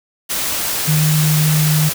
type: tone in noise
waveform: sine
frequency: 153.8 Hz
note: D#3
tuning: 20 cents flat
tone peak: -12 dBFS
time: 0.87-1.9 s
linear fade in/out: 20 ms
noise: white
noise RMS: -20 dBFS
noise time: 0.29-1.94 s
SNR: +5 dB
effects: none